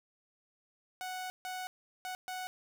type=tone bursts at uneven times; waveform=sawtooth; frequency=740 Hz; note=F#5; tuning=in tune; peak=-34 dBFS; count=4; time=1.01-1.3 / 1.45-1.67 / 2.05-2.15 / 2.28-2.47 s; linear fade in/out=0 ms; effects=none